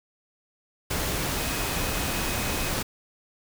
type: tone in noise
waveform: sine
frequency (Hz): 2522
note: D#7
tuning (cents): +23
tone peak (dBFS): -39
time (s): 1.37-2.7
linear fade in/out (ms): 10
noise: pink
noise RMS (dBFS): -28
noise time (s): 0.9-2.83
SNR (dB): -14
effects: none